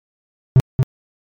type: tone with echo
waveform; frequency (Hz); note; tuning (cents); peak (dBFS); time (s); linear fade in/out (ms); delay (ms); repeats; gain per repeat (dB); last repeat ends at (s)
triangle; 130; C3; -11; -3; 0.56-0.6; 0; 230; 1; -5; 0.83
effects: MP3 96 kbps